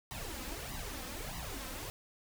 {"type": "noise with flanger", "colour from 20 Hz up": "pink", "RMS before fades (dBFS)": -42, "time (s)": [0.11, 1.9], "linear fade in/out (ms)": 0, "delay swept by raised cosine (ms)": [1, 3.9], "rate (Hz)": 1.6, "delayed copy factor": 0.8, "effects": []}